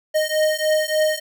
square beating tone pair, 617 / 620.4 Hz, D#5 / D#5, -15 / -5 cents, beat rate 3.4 Hz, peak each -21 / -21 dBFS, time 0.14-1.2 s, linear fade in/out 20 ms, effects none

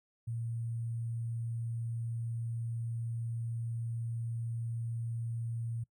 sine tone with sample-and-hold, 115.8 Hz, A#2, 11 cents flat, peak -34 dBFS, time 0.27-5.84 s, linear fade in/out 10 ms, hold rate 8820 Hz, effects noise-tail reverb RT60 0.1 s tail -23 dB re dry

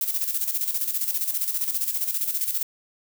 violet noise with tremolo, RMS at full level -24 dBFS, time 0.01-2.63 s, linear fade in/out 2 ms, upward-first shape square, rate 15 Hz, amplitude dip 60%, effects none

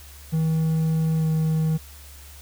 triangle tone with pitch glide, 160 to 158.44 Hz, D#3 to D#3, +49 to +32 cents, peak -17 dBFS, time 0.32-1.78 s, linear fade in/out 20 ms, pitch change -17 cents, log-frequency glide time 1.16-1.26 s, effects added 71 Hz sine -43 dBFS peak until 2.41 s + white hiss -47 dBFS RMS until 2.41 s

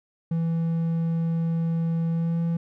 triangle tone with pitch glide, 165.4 to 167.61 Hz, E3 to E3, +6 to +29 cents, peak -20 dBFS, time 0.31-2.57 s, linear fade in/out 5 ms, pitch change +23 cents, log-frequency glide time 2.1-2.4 s, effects none

